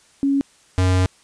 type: tone pair in turn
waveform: sine / square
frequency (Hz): 277.2 / 92.3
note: C#4 / F#2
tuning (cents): 0 / -4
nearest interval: octave + perfect fifth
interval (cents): 1904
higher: first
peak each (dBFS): -15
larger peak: neither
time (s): 0.23-0.41 / 0.78-1.06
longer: second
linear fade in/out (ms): 0
effects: white hiss -54 dBFS RMS until 1.23 s + resampled to 22050 Hz